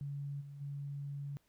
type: tone with level steps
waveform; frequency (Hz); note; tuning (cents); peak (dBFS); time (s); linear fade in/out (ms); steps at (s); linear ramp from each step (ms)
sine; 141.7; C#3; +38; -38 / -46 / -39; 0.01-1.37; 0; 0.4 / 0.6; 20
effects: pink hiss -75 dBFS RMS until 1.48 s